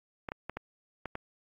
clicks, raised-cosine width 0.5 ms, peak -21 dBFS, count 6, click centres 0.288 / 0.319 / 0.496 / 0.57 / 1.057 / 1.154 s, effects AAC 48 kbps

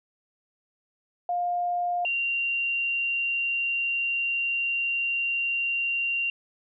sine tone pair in turn, 706 / 2766 Hz, F5 / F7, +19 / -17 cents, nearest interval 2 octaves, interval 2364 cents, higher second, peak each -24 dBFS, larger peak neither, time 1.29-2.05 / 2.05-6.3 s, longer second, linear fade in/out 2 ms, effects none

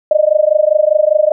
sine tone with amplitude modulation, 611 Hz, D#5, 32 cents flat, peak -4 dBFS, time 0.11-1.32 s, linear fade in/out 2 ms, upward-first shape sine, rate 25 Hz, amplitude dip 95%, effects none

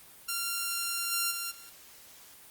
5% pulse tone with level steps, 1383 Hz, F6, 17 cents flat, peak -19 / -16 / -22 / -38 dBFS, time 0.28-1.7 s, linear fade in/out 10 ms, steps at 1.11 / 1.3 / 1.5 s, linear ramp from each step 20 ms, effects white hiss -53 dBFS RMS until 2.5 s + Opus 32 kbps

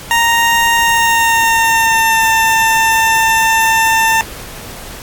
20% pulse tone with pitch glide, 931 to 895.7 Hz, A#5 to A5, -2 to +31 cents, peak -4 dBFS, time 0.11-4.21 s, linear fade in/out 0 ms, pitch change -67 cents, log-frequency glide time 0.77-2.26 s, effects pink hiss -30 dBFS RMS until 5.02 s + AAC 64 kbps

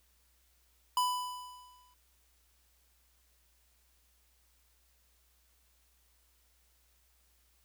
square tone with exponential decay, 995 Hz, B5, 13 cents sharp, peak -26 dBFS, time 0.97-1.94 s, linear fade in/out 2 ms, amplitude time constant 210 ms, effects added 60 Hz sine -70 dBFS peak until 7.64 s + white hiss -71 dBFS RMS until 7.64 s

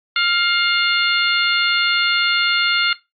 harmonic tone with a mistuned harmonic, 708 Hz, F5, 23 cents sharp, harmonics 2 / 3 / 4 / 5 / 6, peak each -19 / -21 / -22 / -23 / -24 dBFS, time 0.16-2.93 s, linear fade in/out 2 ms, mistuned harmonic 2, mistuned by -29 cents, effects noise-tail reverb RT60 0.2 s tail -17 dB re dry + AAC 64 kbps

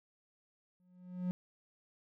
triangle tone with exponential growth, 180.7 Hz, F#3, 41 cents flat, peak -28 dBFS, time 0.8-1.31 s, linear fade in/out 0 ms, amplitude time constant 110 ms, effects none

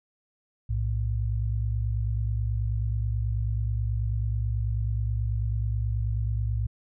sine tone pair together, 60.6 / 109.86 Hz, B1 / A2, -32 / -2 cents, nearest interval minor seventh, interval 1030 cents, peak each -27 dBFS, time 0.69-6.67 s, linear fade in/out 10 ms, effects none

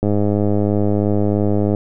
click train, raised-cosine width 2 ms, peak -5 dBFS, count 178, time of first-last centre 0.03-1.748 s, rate 103 Hz, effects none

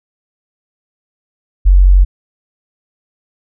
sine tone, 46.25 Hz, F#1, in tune, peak -3 dBFS, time 1.65-2.05 s, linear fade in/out 20 ms, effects none

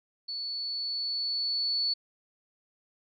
sine tone with level ramp, 4440 Hz, C#8, 2 cents sharp, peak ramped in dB -33 to -25 dBFS, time 0.28-1.94 s, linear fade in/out 10 ms, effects none

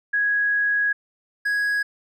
sine / triangle tone pair in turn, 1661.2 / 1661.2 Hz, G#6 / G#6, 0 / 0 cents, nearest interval unison, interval 0 cents, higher neither, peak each -18 dBFS, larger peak neither, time 0.13-0.93 / 1.45-1.83 s, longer first, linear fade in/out 10 ms, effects none

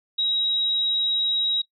sine tone, 3828 Hz, A#7, 45 cents sharp, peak -20 dBFS, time 0.18-1.62 s, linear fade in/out 10 ms, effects noise-tail reverb RT60 0.1 s tail -19 dB re dry

